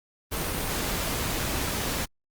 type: noise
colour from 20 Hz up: pink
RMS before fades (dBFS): -29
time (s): 0.31-2.06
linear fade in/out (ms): 20
effects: Opus 32 kbps